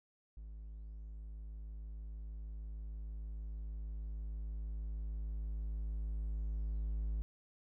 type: tone with level ramp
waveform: triangle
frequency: 53.2 Hz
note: G#1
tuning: 42 cents sharp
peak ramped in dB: -44 to -32 dBFS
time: 0.37-7.22 s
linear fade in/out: 0 ms
effects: none